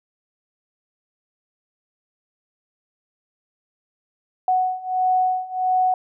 sine beating tone pair, 740 / 741.5 Hz, F#5 / F#5, 0 / +4 cents, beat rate 1.5 Hz, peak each -22 / -20 dBFS, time 4.48-5.94 s, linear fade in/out 2 ms, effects none

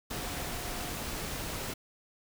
sine tone in noise, 716 Hz, F5, 43 cents sharp, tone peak -47 dBFS, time 0.11-0.93 s, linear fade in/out 10 ms, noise pink, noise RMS -37 dBFS, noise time 0.1-1.74 s, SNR -13 dB, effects none

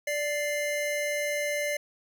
square tone pair together, 586.9 / 2093 Hz, D5 / C7, -1 / 0 cents, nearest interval octave + minor seventh, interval 2201 cents, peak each -30 / -32 dBFS, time 0.07-1.77 s, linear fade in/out 5 ms, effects none

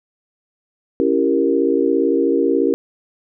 sine chord, C# diminished seventh, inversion none, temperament equal with one note detuned, 277.2 / 334 / 392 / 466.2 Hz, C#4 / E4 / G4 / Bb4, 0 / +23 / 0 / 0 cents, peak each -19 dBFS, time 1-2.74 s, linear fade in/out 0 ms, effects none

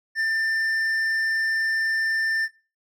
sine tone with hard clipping, 1788 Hz, A6, 27 cents sharp, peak -22 dBFS, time 0.15-2.49 s, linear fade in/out 50 ms, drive 6 dB, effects noise-tail reverb RT60 0.3 s tail -19 dB re dry

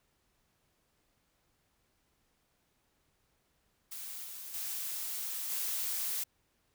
blue noise with level steps, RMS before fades -43 / -45 / -38 / -35 dBFS, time 3.91-6.24 s, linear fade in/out 10 ms, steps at 4.24 / 4.54 / 5.5 s, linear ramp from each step 2 ms, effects pink hiss -75 dBFS RMS until 6.74 s

